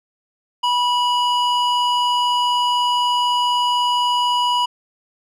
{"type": "tone with band-pass filter", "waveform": "square", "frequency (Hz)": 977, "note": "B5", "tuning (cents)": -19, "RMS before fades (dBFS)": -18, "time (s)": [0.63, 4.66], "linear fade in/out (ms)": 10, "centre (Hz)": 2000, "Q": 2.1, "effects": []}